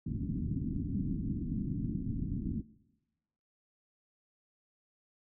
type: low-pass noise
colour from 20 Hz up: white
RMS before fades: -35 dBFS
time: 0.06-2.62 s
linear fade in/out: 10 ms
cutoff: 280 Hz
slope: 48 dB/octave
effects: noise-tail reverb RT60 1.0 s tail -20 dB re dry